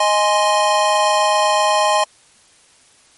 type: chord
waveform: square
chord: Ab major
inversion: second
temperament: equal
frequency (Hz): 622.3 / 830.6 / 1046.5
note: Eb5 / Ab5 / C6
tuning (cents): 0 / 0 / 0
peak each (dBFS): -18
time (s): 0-2.04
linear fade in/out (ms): 5
effects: white hiss -51 dBFS RMS until 3.17 s + MP3 48 kbps